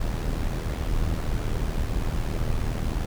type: noise with amplitude modulation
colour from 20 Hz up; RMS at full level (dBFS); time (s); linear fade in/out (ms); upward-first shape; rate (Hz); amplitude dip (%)
brown; -23; 0-3.06; 10; sine; 79.2; 65
effects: none